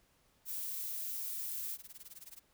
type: noise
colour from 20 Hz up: violet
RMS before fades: -40 dBFS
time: 0.45-1.78 s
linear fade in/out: 50 ms
type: noise with tremolo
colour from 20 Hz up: blue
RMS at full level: -49 dBFS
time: 1.58-2.4 s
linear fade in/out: 20 ms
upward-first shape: sine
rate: 19 Hz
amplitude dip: 95%
effects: pink hiss -71 dBFS RMS until 2.53 s